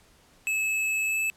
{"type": "tone with pitch glide", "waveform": "square", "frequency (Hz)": [2598, 2616], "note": ["E7", "E7"], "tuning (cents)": [-26, -14], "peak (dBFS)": -25, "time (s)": [0.47, 1.3], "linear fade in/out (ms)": 0, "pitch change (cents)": 12, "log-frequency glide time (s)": [1.04, 1.19], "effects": ["pink hiss -59 dBFS RMS until 1.36 s", "low-pass 12000 Hz 12 dB/octave"]}